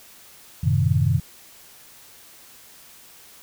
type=chord; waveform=sine; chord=F# diminished seventh; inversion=none; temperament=equal; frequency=92.5 / 110 / 130.81 / 155.56 Hz; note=F#2 / A2 / C3 / Eb3; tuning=0 / 0 / 0 / 0 cents; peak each=-22 / -23 / -21 / -23 dBFS; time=0.63-1.2 s; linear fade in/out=10 ms; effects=white hiss -48 dBFS RMS until 3.42 s